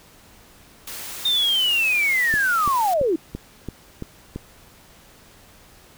white high-pass noise, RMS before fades -34 dBFS, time 0.87-2.94 s, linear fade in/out 5 ms, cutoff 130 Hz, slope 12 dB/octave
sine linear sweep, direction down, 3673 to 298.5 Hz, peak -17 dBFS, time 1.25-3.16 s, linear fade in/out 5 ms
click train, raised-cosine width 3 ms, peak -16 dBFS, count 7, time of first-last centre 2.34-4.36 s, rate 2.97 Hz
effects pink hiss -50 dBFS RMS until 5.97 s

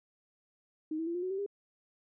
sine tone with pitch steps, 311.8 / 325.4 / 339.6 / 354.5 / 369.9 / 386.1 / 403 Hz, D#4 / E4 / F4 / F4 / F#4 / G4 / G4, +4 / -22 / -48 / +26 / 0 / -26 / +48 cents, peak -32 dBFS, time 0.91-1.463 s, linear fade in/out 5 ms, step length 79 ms, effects none

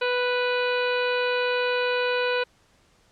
harmonic tone, 493.9 Hz, B4, in tune, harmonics 1 / 2 / 3 / 4 / 5 / 6 / 7 / 8 / 9, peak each -24 / -31 / -29 / -40 / -31 / -36 / -46 / -36 / -45 dBFS, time 0.01-2.44 s, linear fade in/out 10 ms, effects pink hiss -61 dBFS RMS until 3.11 s + low-pass 8000 Hz 12 dB/octave

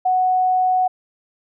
sine tone, 740 Hz, F#5, in tune, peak -14 dBFS, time 0.05-0.88 s, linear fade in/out 10 ms, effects none

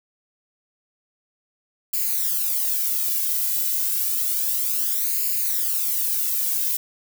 violet noise with flanger, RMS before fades -23 dBFS, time 1.93-6.77 s, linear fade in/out 5 ms, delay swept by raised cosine 0.42 to 2.02 ms, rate 0.3 Hz, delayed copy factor +0.9, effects none

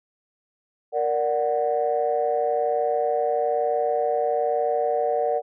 sine chord, Bb augmented, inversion none, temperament equal, 466.2 / 587.3 / 740 Hz, Bb4 / D5 / F#5, 0 / 0 / 0 cents, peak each -24 dBFS, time 0.92-5.42 s, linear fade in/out 50 ms, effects tanh soft clip ceiling -12 dBFS

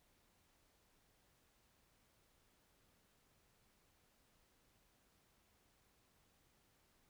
silence, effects pink hiss -75 dBFS RMS until 7.09 s

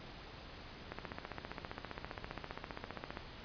click train, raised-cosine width 0.5 ms, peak -26 dBFS, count 35, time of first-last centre 0.92-3.172 s, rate 15.1 Hz, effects pink hiss -51 dBFS RMS until 3.44 s + resampled to 11025 Hz

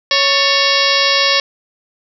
harmonic tone with a mistuned harmonic, 554.4 Hz, C#5, in tune, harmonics 1 / 2 / 3 / 4 / 5 / 6 / 7 / 8 / 9 / 10, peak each -20 / -20 / -20 / -20 / -20 / -20 / -20 / -20 / -20 / -20 dBFS, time 0.11-1.4 s, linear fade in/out 2 ms, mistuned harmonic 3, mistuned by +110 cents, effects none

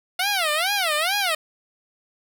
10% pulse tone with vibrato, 701 Hz, F5, 6 cents sharp, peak -12 dBFS, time 0.19-1.35 s, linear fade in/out 5 ms, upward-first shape sine, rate 2.3 Hz, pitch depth 280 cents each way, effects none

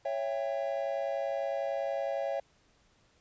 triangle chord, C# diminished, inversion none, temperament just, 554.4 / 665.2 / 798.3 Hz, C#5 / E5 / G5, 0 / +16 / +31 cents, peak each -31 / -33 / -37 dBFS, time 0.05-2.4 s, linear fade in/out 5 ms, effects pink hiss -67 dBFS RMS until 3.2 s + resampled to 16000 Hz

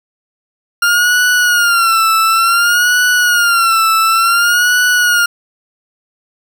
40% pulse tone with vibrato, 1396 Hz, F6, 1 cent flat, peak -8 dBFS, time 0.82-5.26 s, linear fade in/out 5 ms, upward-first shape sine, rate 0.56 Hz, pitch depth 97 cents each way, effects 7-bit

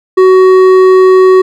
sine tone with hard clipping, 374 Hz, F#4, 19 cents sharp, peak -3 dBFS, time 0.17-1.42 s, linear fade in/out 10 ms, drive 8 dB, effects none

